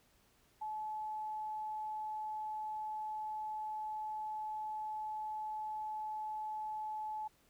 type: tone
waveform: sine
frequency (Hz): 860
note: A5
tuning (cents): -40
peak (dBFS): -38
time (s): 0.61-7.28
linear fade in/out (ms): 10
effects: pink hiss -70 dBFS RMS until 7.49 s